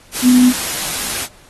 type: tone in noise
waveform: sine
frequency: 250 Hz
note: B3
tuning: 21 cents sharp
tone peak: -6 dBFS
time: 0.22-0.53 s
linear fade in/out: 50 ms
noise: white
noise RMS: -21 dBFS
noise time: 0.12-1.28 s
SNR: +12 dB
effects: pink hiss -46 dBFS RMS until 1.49 s + AAC 32 kbps